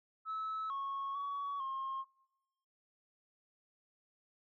sine tone with pitch steps, 1300 / 1099 / 1127 / 1071 Hz, E6 / C#6 / C#6 / C6, -24 / -15 / +28 / +40 cents, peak -35 dBFS, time 0.25-2.05 s, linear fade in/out 50 ms, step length 450 ms, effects noise-tail reverb RT60 0.9 s tail -23 dB re dry + tanh soft clip ceiling -34 dBFS

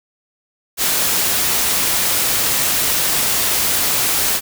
white noise, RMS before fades -17 dBFS, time 0.77-4.41 s, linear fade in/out 50 ms, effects none

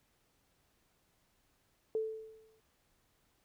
sine tone with exponential decay, 440 Hz, A4, in tune, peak -29 dBFS, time 1.95-2.6 s, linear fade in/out 1 ms, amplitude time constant 140 ms, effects pink hiss -74 dBFS RMS until 3.44 s

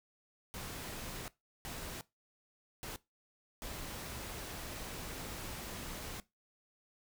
pink noise bursts at uneven times, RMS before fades -44 dBFS, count 4, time 0.54-1.28 / 1.65-2.01 / 2.83-2.96 / 3.62-6.2 s, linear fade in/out 0 ms, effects noise-tail reverb RT60 0.2 s tail -19 dB re dry

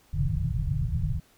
white low-pass noise, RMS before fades -27 dBFS, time 0.13-1.2 s, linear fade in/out 5 ms, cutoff 160 Hz, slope 96 dB/octave, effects pink hiss -61 dBFS RMS until 1.37 s

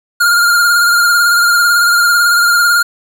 square tone with vibrato, 1409 Hz, F6, 15 cents sharp, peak -8 dBFS, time 0.2-2.83 s, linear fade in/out 10 ms, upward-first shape sine, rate 18 Hz, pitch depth 36 cents each way, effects 7-bit

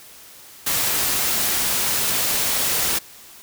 white noise, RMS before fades -21 dBFS, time 0.66-2.99 s, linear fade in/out 10 ms, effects white hiss -44 dBFS RMS until 3.42 s

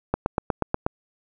click train, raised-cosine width 1 ms, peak -7 dBFS, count 7, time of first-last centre 0.14-0.865 s, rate 8.28 Hz, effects none

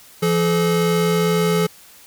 square tone pair together, 170.5 / 429.6 Hz, F3 / A4, -41 / -41 cents, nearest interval octave + major third, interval 1600 cents, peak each -19 dBFS, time 0.22-1.67 s, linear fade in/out 10 ms, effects white hiss -46 dBFS RMS until 2.06 s

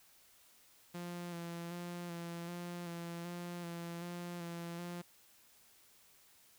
sawtooth tone with vibrato, 172.4 Hz, F3, 22 cents flat, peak -38 dBFS, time 0.94-5.02 s, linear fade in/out 10 ms, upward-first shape square, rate 1.3 Hz, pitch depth 22 cents each way, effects white hiss -65 dBFS RMS until 6.58 s

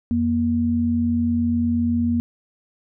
sine tone pair together, 88.11 / 237 Hz, F2 / A#3, +16 / +29 cents, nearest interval octave + perfect fourth, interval 1713 cents, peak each -25 / -18 dBFS, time 0.11-2.2 s, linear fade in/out 0 ms, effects none

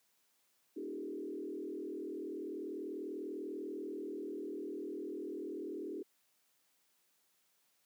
sine tone with frequency modulation, 349.2 Hz, F4, in tune, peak -39 dBFS, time 0.76-6.03 s, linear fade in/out 10 ms, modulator 40.3 Hz, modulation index 1.8, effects white hiss -75 dBFS RMS until 7.85 s + high-pass 150 Hz 12 dB/octave

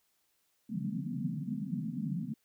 pink band-pass noise, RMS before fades -36 dBFS, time 0.69-2.34 s, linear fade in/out 5 ms, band 140 to 260 Hz, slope 96 dB/octave, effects white hiss -75 dBFS RMS until 2.44 s

